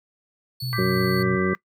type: tone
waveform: 45% pulse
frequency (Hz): 4435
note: C#8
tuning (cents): 0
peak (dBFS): -31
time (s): 0.6-1.23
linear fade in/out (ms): 5
type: tone with vibrato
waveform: sine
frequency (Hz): 123.47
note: B2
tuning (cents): 0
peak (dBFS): -26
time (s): 0.62-1.37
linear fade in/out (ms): 10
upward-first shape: square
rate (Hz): 4.4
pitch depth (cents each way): 58
type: chord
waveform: sine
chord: G major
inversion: second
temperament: equal with one note detuned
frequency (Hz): 1174.7 / 1568 / 1988.1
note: D6 / G6 / B6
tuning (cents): 0 / 0 / +11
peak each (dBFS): -30 / -33 / -30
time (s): 0.73-1.55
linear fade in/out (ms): 0
type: harmonic tone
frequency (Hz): 93.2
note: F#2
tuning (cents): +13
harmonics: 1 / 2 / 3 / 4 / 5 / 6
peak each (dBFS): -34 / -23 / -34 / -23 / -32 / -34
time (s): 0.78-1.54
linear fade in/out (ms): 5
effects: noise-tail reverb RT60 0.1 s tail -21 dB re dry